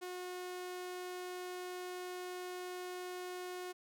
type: tone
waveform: sawtooth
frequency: 362.3 Hz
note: F#4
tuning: 36 cents flat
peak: -38 dBFS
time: 0.01-3.73 s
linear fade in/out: 20 ms
effects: none